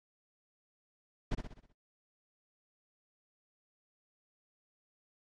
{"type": "noise with echo", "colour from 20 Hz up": "brown", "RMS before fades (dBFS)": -31, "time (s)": [1.31, 1.35], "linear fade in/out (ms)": 10, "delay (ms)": 63, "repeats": 6, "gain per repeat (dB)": -6, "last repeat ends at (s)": 1.728, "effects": ["low-pass 6000 Hz 12 dB/octave", "AAC 32 kbps"]}